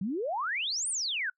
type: exponential two-way sweep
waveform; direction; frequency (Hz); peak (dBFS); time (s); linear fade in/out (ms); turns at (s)
sine; up then down; 174.61 to 9580 to 1439; -29; 0.01-1.3; 5; 0.89
effects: noise-tail reverb RT60 0.1 s tail -26 dB re dry